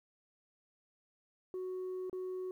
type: tone with dropouts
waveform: sine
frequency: 370 Hz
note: F#4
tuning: in tune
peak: -35 dBFS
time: 1.54-2.51 s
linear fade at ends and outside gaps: 1 ms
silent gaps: 2.097-2.129 s
effects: tanh soft clip ceiling -36 dBFS + 12-bit